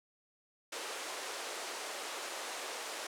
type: band-pass noise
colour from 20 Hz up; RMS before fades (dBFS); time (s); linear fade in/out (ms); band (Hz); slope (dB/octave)
pink; -42; 0.72-3.07; 5; 410 to 9900; 24
effects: none